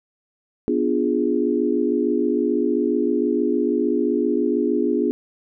sine chord, B diminished seventh, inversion none, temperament equal, 246.9 / 293.7 / 349.2 / 415.3 Hz, B3 / D4 / F4 / Ab4, 0 / 0 / 0 / 0 cents, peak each -23 dBFS, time 0.68-5.11 s, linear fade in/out 0 ms, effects none

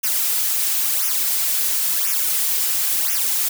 blue noise with flanger, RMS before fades -20 dBFS, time 0.03-3.49 s, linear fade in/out 10 ms, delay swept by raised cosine 0.23 to 5.83 ms, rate 0.97 Hz, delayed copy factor -1, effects none

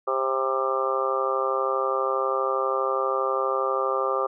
harmonic tone, 132.4 Hz, C3, 21 cents sharp, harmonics 3 / 4 / 5 / 6 / 7 / 8 / 9 / 10, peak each -29 / -27 / -35 / -33 / -37 / -36 / -26 / -38 dBFS, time 0.07-4.27 s, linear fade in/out 10 ms, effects none

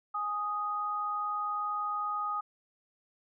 sine tone pair together, 830.6 / 1244.5 Hz, G#5 / D#6, 0 / 0 cents, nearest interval perfect fifth, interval 700 cents, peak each -38 / -31 dBFS, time 0.14-2.41 s, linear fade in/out 10 ms, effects none

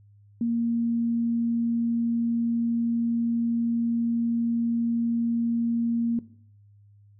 sine tone, 233.1 Hz, A#3, in tune, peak -22 dBFS, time 0.41-6.19 s, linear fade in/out 2 ms, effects noise-tail reverb RT60 0.6 s tail -18 dB re dry + added 102 Hz sine -52 dBFS peak until 7.19 s

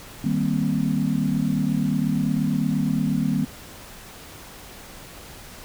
sine chord, C minor seventh, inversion first, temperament equal, 155.56 / 196 / 233.1 / 261.6 Hz, Eb3 / G3 / Bb3 / C4, 0 / 0 / 0 / 0 cents, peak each -25 / -25 / -25 / -26 dBFS, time 0.24-3.45 s, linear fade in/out 5 ms, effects pink hiss -42 dBFS RMS until 5.64 s

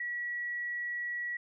sine tone, 1930 Hz, B6, 40 cents flat, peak -33 dBFS, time 0-1.37 s, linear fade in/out 5 ms, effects none

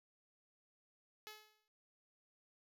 5% pulse tone with exponential decay, 427.6 Hz, A4, 49 cents flat, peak -36 dBFS, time 1.27-1.68 s, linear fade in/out 0 ms, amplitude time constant 89 ms, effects none

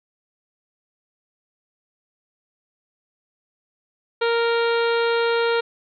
harmonic tone, 465.4 Hz, A#4, 3 cents flat, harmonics 1 / 2 / 3 / 4 / 5 / 6 / 7 / 8 / 9, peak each -19 / -27 / -26 / -34 / -33 / -36 / -36 / -36 / -36 dBFS, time 4.21-5.61 s, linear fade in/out 10 ms, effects none

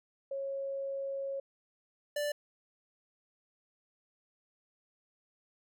sine / square tone pair in turn, 548 / 587 Hz, C#5 / D5, -20 / -1 cents, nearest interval minor second, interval 119 cents, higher second, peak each -34 / -32 dBFS, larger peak second, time 0.31-1.4 / 2.16-2.32 s, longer first, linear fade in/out 5 ms, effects none

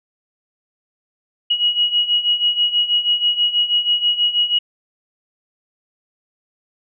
sine beating tone pair, 2900 / 2906.2 Hz, F#7 / F#7, -35 / -32 cents, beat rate 6.2 Hz, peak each -20 / -16 dBFS, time 1.5-4.59 s, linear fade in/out 10 ms, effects none

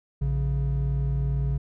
triangle tone pair together, 58.71 / 138.59 Hz, A#1 / C#3, +13 / 0 cents, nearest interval octave + minor third, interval 1487 cents, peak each -23 dBFS, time 0.21-1.58 s, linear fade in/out 10 ms, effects tanh soft clip ceiling -13 dBFS

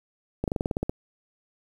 slowing click train, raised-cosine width 2 ms, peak -13 dBFS, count 10, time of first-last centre 0.44-0.895 s, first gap 38 ms, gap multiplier 1.07, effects 8-bit

